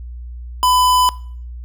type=tone; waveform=square; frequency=1002 Hz; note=B5; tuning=25 cents sharp; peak=-12 dBFS; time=0.63-1.09 s; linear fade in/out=0 ms; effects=noise-tail reverb RT60 0.5 s tail -20 dB re dry + added 60 Hz sine -28 dBFS peak until 1.64 s